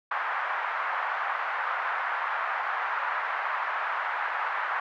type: band-pass noise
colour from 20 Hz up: white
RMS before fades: -30 dBFS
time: 0.11-4.8 s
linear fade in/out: 5 ms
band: 810 to 1600 Hz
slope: 24 dB/octave
effects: none